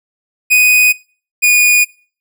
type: tone pair in turn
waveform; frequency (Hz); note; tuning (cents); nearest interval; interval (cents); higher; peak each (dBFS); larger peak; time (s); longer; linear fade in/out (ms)
45% pulse; 2489 / 2456; D#7 / D#7; 0 / -23; unison; 23; first; -6; neither; 0.5-0.93 / 1.42-1.85; neither; 20
effects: noise-tail reverb RT60 0.4 s tail -22 dB re dry

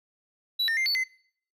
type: tone with pitch steps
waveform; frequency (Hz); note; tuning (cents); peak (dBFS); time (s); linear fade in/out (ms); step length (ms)
triangle; 3935 / 1818 / 2101 / 4471 / 2051; B7 / A#6 / C7 / C#8 / C7; -7 / -44 / +7 / +14 / -35; -22; 0.59-1.04; 10; 90
effects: noise-tail reverb RT60 0.6 s tail -23 dB re dry

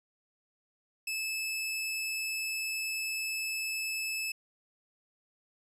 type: tone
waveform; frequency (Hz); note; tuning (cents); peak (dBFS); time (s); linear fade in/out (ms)
sawtooth; 2611; E7; -17; -29; 1.07-4.32; 5
effects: resampled to 32000 Hz

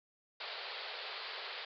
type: band-pass noise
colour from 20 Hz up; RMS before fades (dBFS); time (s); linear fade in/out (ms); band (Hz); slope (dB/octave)
white; -44; 0.4-1.65; 5; 390 to 4700; 96
effects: none

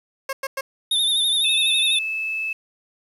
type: tone bursts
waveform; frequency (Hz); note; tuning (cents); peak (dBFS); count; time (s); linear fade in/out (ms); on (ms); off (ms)
15% pulse; 540; C#5; -45; -18; 3; 0.29-0.61; 5; 40; 100
type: tone with vibrato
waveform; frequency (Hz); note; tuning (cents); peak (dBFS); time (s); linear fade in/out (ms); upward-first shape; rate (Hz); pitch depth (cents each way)
square; 3622; A7; +49; -18; 0.91-1.99; 5; sine; 12; 62
type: tone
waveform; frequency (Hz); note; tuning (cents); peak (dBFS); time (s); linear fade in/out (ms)
sine; 2614; E7; -15; -23; 1.44-2.53; 5
effects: resampled to 32000 Hz + 8-bit

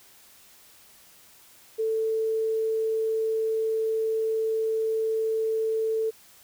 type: tone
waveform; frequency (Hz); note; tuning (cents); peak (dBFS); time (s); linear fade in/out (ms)
sine; 443.1; A4; +12; -23; 1.78-6.11; 20
effects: white hiss -54 dBFS RMS until 6.43 s

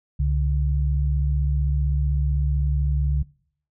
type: tone pair together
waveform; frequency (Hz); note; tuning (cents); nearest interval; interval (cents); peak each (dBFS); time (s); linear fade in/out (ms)
sine; 67.68 / 143.4; C#2 / D3; -41 / -41; octave + minor second; 1300; -20 / -24; 0.19-3.23; 10
effects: noise-tail reverb RT60 0.6 s tail -22 dB re dry

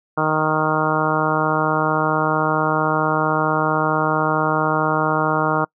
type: harmonic tone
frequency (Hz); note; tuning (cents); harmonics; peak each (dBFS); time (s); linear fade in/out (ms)
155.56; D#3; 0; 1 / 2 / 3 / 4 / 5 / 6 / 7 / 8 / 9; -25 / -25 / -25 / -25 / -25 / -25 / -25 / -25 / -25; 0.17-5.65; 10
effects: noise-tail reverb RT60 0.1 s tail -26 dB re dry

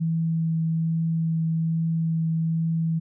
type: tone with vibrato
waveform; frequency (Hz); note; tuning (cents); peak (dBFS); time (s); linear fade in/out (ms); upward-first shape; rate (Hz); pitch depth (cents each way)
sine; 163; E3; -19; -21; 0-3; 20; triangle; 1.2; 10
effects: none

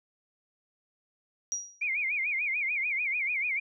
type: tone with exponential decay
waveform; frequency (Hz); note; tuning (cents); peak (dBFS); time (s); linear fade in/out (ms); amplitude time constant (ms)
sine; 5750; F8; +50; -26; 1.52-1.84; 0; 69
type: tone with vibrato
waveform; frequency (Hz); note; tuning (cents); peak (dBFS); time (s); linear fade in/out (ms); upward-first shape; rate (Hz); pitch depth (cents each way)
sine; 2278; C#7; +47; -27; 1.81-3.6; 10; sine; 6.8; 160
effects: none

